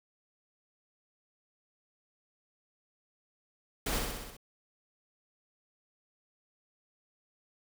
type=noise with echo; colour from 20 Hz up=pink; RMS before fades=-33 dBFS; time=3.86-3.99 s; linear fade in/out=5 ms; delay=63 ms; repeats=6; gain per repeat=-3 dB; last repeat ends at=4.368 s; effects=none